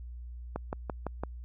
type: click train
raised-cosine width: 1 ms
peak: -19 dBFS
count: 5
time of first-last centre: 0.56-1.236 s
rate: 5.92 Hz
effects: added 60 Hz sine -40 dBFS peak until 1.44 s